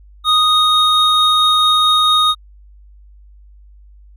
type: tone pair together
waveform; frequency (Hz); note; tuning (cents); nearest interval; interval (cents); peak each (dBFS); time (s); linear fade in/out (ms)
triangle; 1244.5 / 3729; D#6 / A#7; 0 / 0; octave + perfect fifth; 1900; -11; 0.24-2.35; 50
effects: added 50 Hz sine -40 dBFS peak until 4.16 s